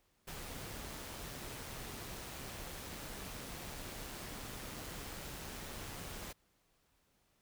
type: noise with amplitude modulation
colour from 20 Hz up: pink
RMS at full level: -45 dBFS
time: 0.27-6.33 s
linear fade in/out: 10 ms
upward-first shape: sine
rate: 137 Hz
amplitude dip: 25%
effects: pink hiss -75 dBFS RMS until 7.41 s